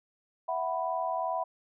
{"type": "chord", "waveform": "sine", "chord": "E suspended second", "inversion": "none", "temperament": "just", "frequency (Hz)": [659.3, 741.7, 988.9], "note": ["E5", "F#5", "B5"], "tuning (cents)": [0, 4, 2], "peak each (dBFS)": -33, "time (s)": [0.48, 1.44], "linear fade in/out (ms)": 10, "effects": []}